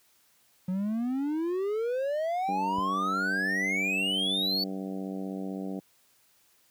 triangle exponential sweep, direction up, 180 to 4539 Hz, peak -25 dBFS, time 0.68-4.64 s, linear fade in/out 5 ms
harmonic tone, 95.8 Hz, G2, 39 cents flat, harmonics 2 / 3 / 4 / 5 / 6 / 7 / 8, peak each -35 / -37 / -43 / -44 / -47 / -47 / -50 dBFS, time 2.48-5.8 s, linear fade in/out 10 ms
click, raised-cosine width 5 ms, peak -28 dBFS, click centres 2.784 s
effects white hiss -65 dBFS RMS until 6.7 s + high-pass 60 Hz 12 dB/octave

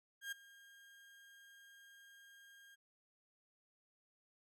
35% pulse tone with ADSR envelope, 1614 Hz, G#6, 50 cents flat, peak -38 dBFS, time 0.21-2.76 s, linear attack 110 ms, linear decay 9 ms, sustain -20 dB, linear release 22 ms, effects none

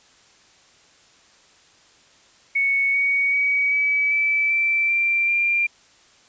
sine tone with pitch steps, 2217 / 2240 / 2264 / 2287 / 2311 / 2335 / 2360 / 2384 Hz, C#7 / C#7 / C#7 / D7 / D7 / D7 / D7 / D7, 0 / +18 / +36 / -47 / -28 / -11 / +8 / +25 cents, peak -17 dBFS, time 2.55-5.67 s, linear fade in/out 10 ms, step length 390 ms, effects white hiss -54 dBFS RMS until 6.28 s + resampled to 16000 Hz

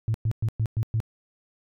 sine tone bursts, 111 Hz, A2, 16 cents sharp, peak -20 dBFS, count 6, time 0.08-1.002 s, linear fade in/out 0 ms, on 62 ms, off 110 ms, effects tanh soft clip ceiling -17 dBFS

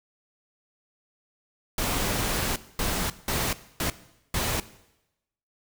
pink noise bursts at uneven times, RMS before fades -27 dBFS, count 5, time 1.78-2.56 / 2.79-3.1 / 3.28-3.53 / 3.8-3.9 / 4.34-4.6 s, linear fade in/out 2 ms, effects noise-tail reverb RT60 0.9 s tail -17 dB re dry

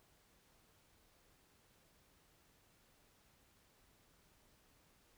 silence, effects pink hiss -71 dBFS RMS until 5.17 s

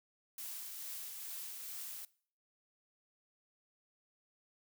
blue noise with tremolo, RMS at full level -44 dBFS, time 0.38-2.05 s, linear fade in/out 2 ms, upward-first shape triangle, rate 2.3 Hz, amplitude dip 30%, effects noise-tail reverb RT60 0.5 s tail -21 dB re dry

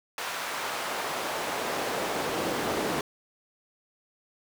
brown noise with high-pass filter sweep, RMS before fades -31 dBFS, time 0.18-3.01 s, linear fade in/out 2 ms, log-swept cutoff 1100 to 310 Hz, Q 0.84, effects none

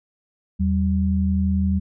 sine tone pair together, 81.19 / 192.5 Hz, E2 / G3, -26 / -31 cents, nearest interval octave + minor third, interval 1495 cents, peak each -20 dBFS, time 0.59-1.8 s, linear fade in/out 20 ms, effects none

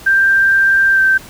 sine tone with pitch glide, 1579 to 1557.3 Hz, G6 to G6, +12 to -12 cents, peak -8 dBFS, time 0.06-1.18 s, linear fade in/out 10 ms, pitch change -24 cents, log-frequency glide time 0.92-1 s, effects pink hiss -37 dBFS RMS until 1.29 s

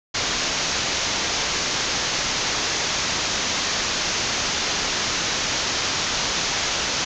white low-pass noise, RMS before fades -24 dBFS, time 0.14-7.05 s, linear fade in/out 10 ms, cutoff 6800 Hz, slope 96 dB/octave, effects none

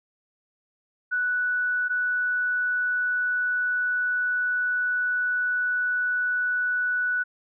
sine tone pair in turn, 1480 / 1480 Hz, F#6 / F#6, 0 / 0 cents, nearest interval unison, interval 0 cents, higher neither, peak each -22 dBFS, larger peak neither, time 1.11-1.89 / 1.89-7.24 s, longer second, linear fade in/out 20 ms, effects none

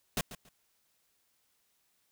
pink noise with echo, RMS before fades -31 dBFS, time 0.17-0.21 s, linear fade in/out 2 ms, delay 140 ms, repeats 2, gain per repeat -14 dB, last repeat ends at 0.49 s, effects white hiss -74 dBFS RMS until 2.11 s

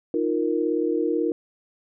sine chord, Eb suspended second, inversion none, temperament equal, 311.1 / 349.2 / 466.2 Hz, Eb4 / F4 / Bb4, 0 / 0 / 0 cents, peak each -25 dBFS, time 0.14-1.32 s, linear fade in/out 2 ms, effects none

